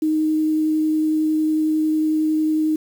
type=tone with vibrato; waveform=sine; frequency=311.1 Hz; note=D#4; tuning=in tune; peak=-16 dBFS; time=0.02-2.76 s; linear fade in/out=5 ms; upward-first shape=triangle; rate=11 Hz; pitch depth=9 cents each way; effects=7-bit